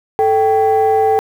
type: tone pair together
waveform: sine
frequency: 438.7 / 781.7 Hz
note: A4 / G5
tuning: -5 / -5 cents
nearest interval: minor seventh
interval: 1000 cents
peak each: -11 dBFS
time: 0.19-1.19 s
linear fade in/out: 0 ms
effects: tanh soft clip ceiling -6 dBFS + 7-bit